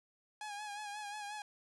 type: tone with vibrato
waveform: sawtooth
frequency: 830.6 Hz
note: G#5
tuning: in tune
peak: -38 dBFS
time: 0.41-1.42 s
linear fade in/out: 2 ms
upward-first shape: sine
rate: 5.6 Hz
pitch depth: 47 cents each way
effects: resampled to 24000 Hz + 13-bit